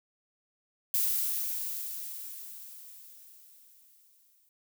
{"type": "noise with exponential decay", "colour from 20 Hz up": "violet", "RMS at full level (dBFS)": -27, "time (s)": [0.94, 4.49], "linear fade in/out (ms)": 1, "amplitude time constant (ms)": 770, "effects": []}